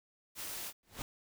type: noise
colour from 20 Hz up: white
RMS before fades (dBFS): -42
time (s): 0.35-0.73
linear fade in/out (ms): 50
type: noise with exponential growth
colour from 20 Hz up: pink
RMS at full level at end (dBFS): -38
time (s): 0.83-1.02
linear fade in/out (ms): 1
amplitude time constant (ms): 40
effects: none